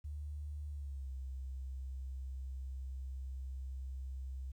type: tone with pitch glide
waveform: sine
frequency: 73.6 to 65.57 Hz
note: D2 to C2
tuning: +4 to +4 cents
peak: -40 dBFS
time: 0.04-4.52 s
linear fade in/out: 10 ms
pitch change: -200 cents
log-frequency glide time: 0.68-1.11 s
effects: 12-bit